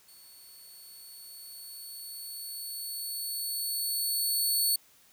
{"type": "tone with level ramp", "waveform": "10% pulse", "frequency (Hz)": 4435, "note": "C#8", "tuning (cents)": 0, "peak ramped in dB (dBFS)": [-46, -17], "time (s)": [0.08, 4.76], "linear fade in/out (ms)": 5, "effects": ["white hiss -61 dBFS RMS until 5.12 s"]}